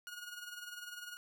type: tone with tremolo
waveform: sawtooth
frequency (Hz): 1440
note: F#6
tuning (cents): -47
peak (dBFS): -39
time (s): 0.07-1.17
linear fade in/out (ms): 0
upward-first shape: sine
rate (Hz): 20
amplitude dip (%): 60
effects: none